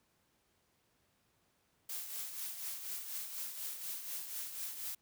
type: noise with tremolo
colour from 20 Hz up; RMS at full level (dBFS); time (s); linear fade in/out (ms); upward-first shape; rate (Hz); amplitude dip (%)
blue; -40; 1.89-4.95; 5; triangle; 4.1; 60
effects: pink hiss -75 dBFS RMS until 5.01 s + high-pass 60 Hz 12 dB/octave